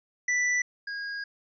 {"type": "tone pair in turn", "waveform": "square", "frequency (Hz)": [1975.5, 1635.9], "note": ["B6", "G#6"], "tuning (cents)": [0, -27], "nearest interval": "minor third", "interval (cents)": 327, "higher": "first", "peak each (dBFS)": [-24, -33], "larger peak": "first", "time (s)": [[0.28, 0.62], [0.87, 1.24]], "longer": "second", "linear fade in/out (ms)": 5, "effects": ["resampled to 16000 Hz"]}